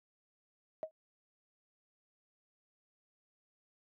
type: tone with exponential decay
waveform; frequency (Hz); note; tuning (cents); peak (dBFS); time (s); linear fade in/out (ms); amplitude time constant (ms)
sine; 632; D#5; +27; -31; 0.83-0.91; 0; 17
effects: tanh soft clip ceiling -27 dBFS + high-pass 150 Hz 12 dB/octave